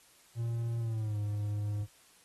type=tone with pitch glide; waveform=triangle; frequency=116.54 to 103.83 Hz; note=A#2 to G#2; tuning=0 to 0 cents; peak=-29 dBFS; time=0.35-1.87 s; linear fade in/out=50 ms; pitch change=-200 cents; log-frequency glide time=0.8-1.18 s; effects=white hiss -62 dBFS RMS until 2.24 s + AAC 32 kbps